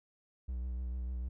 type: tone with vibrato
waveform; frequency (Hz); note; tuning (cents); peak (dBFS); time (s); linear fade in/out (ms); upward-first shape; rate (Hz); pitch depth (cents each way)
triangle; 62; B1; +7; -33; 0.48-1.29; 10; sine; 6.7; 43
effects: none